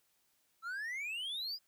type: exponential sweep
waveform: triangle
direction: up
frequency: 1308 to 5040 Hz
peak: -36 dBFS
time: 0.62-1.59 s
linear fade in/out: 50 ms
effects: white hiss -75 dBFS RMS until 1.67 s